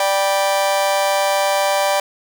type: chord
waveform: 40% pulse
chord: G major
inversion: second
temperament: just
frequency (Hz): 588 / 784 / 980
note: D5 / G5 / B5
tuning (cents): +2 / 0 / -14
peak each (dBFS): -17 / -19 / -22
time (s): 0-2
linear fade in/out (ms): 2
effects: none